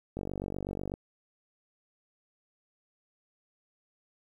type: click train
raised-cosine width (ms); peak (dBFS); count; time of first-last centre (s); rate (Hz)
2; -22; 38; 0.17-0.939; 48.1
effects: 10-bit